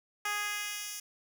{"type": "tone with high-pass filter sweep", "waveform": "10% pulse", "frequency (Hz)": 414.2, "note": "G#4", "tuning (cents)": -5, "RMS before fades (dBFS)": -36, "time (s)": [0.25, 1], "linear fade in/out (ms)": 5, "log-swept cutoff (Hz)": [1000, 5300], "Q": 0.87, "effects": []}